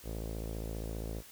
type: tone with low-pass filter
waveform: sawtooth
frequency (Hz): 55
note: A1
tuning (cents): 0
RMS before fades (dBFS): -39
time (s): 0.03-1.23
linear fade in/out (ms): 50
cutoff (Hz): 520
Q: 2.2
effects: white hiss -54 dBFS RMS until 1.31 s